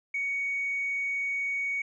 sine tone with hard clipping, 2236 Hz, C#7, 14 cents sharp, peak -28 dBFS, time 0.14-1.82 s, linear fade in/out 5 ms, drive 1 dB, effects resampled to 16000 Hz

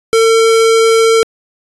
square tone, 451.3 Hz, A4, 44 cents sharp, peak -7 dBFS, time 0.13-1.23 s, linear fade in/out 0 ms, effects resampled to 24000 Hz

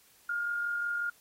sine tone with amplitude modulation, 1416 Hz, F6, 23 cents sharp, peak -28 dBFS, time 0.29-1.1 s, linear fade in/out 5 ms, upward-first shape sine, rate 45.5 Hz, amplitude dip 35%, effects white hiss -62 dBFS RMS until 1.2 s + AAC 48 kbps

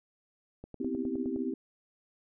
click train, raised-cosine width 2 ms, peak -30 dBFS, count 8, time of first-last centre 0.64-1.362 s, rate 9.7 Hz
sine chord, C major seventh, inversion third, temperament equal with one note detuned, 246.9 / 261.6 / 324.3 / 392 Hz, B3 / C4 / E4 / G4, 0 / 0 / -28 / 0 cents, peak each -37 / -34 / -37 / -37 dBFS, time 0.8-1.54 s, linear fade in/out 5 ms
effects none

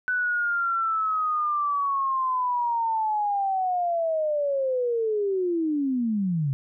sine linear sweep, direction down, 1500 to 130.81 Hz, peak -22 dBFS, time 0.08-6.53 s, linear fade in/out 0 ms, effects none

